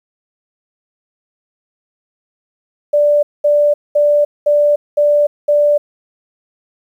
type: tone bursts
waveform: sine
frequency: 587.3 Hz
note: D5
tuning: in tune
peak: -8 dBFS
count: 6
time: 2.93-5.78 s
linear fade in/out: 10 ms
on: 300 ms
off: 210 ms
effects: 8-bit